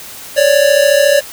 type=tone pair together; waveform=square; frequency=554.4 / 588.4 Hz; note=C#5 / D5; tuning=0 / +3 cents; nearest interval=minor second; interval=103 cents; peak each=-11 dBFS; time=0.36-1.21 s; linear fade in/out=20 ms; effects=white hiss -31 dBFS RMS until 1.32 s